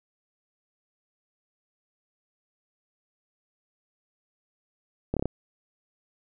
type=slowing click train; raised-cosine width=2 ms; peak=-13 dBFS; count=5; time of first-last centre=5.14-5.256 s; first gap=27 ms; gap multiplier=1.05; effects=none